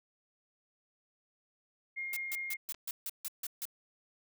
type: tone with tremolo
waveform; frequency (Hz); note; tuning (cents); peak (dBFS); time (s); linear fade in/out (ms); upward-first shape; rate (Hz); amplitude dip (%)
sine; 2131; C7; +31; -35; 1.96-2.57; 20; triangle; 5.2; 25
type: noise bursts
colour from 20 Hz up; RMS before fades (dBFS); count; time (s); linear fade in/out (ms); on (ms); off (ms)
blue; -38; 9; 2.13-3.654; 2; 36; 150
type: clicks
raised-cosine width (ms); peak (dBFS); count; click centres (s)
0.2; -35; 2; 2.744 / 2.747
effects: none